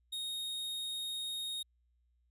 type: tone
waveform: 45% pulse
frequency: 3729 Hz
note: A#7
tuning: in tune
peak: -37 dBFS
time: 0.12-1.63 s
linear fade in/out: 10 ms
effects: added 60 Hz sine -70 dBFS peak until 2.3 s + resampled to 32000 Hz